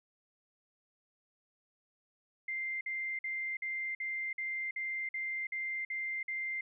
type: tone bursts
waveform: sine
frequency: 2093 Hz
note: C7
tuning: in tune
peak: -34 dBFS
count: 11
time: 2.48-6.61 s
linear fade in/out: 5 ms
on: 330 ms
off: 50 ms
effects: none